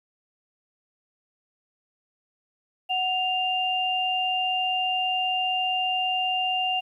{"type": "tone pair together", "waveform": "sine", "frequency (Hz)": [741, 2795], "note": ["F#5", "F7"], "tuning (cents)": [2, 1], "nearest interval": "octave + major seventh", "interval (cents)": 2299, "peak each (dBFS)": [-26, -25], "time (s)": [2.89, 6.81], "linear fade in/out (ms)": 20, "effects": ["10-bit"]}